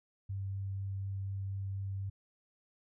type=tone with vibrato; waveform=sine; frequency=97.6 Hz; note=G2; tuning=7 cents flat; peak=-35 dBFS; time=0.29-2.1 s; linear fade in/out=10 ms; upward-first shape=triangle; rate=4.1 Hz; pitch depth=8 cents each way; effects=none